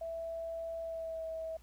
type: tone with pitch glide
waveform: sine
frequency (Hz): 660 to 647.2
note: E5 to E5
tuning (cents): +2 to -32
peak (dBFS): -37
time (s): 0.01-1.57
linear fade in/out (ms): 5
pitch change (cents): -34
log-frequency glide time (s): 0.8-1.25
effects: added 60 Hz sine -57 dBFS peak until 1.62 s + pink hiss -66 dBFS RMS until 1.62 s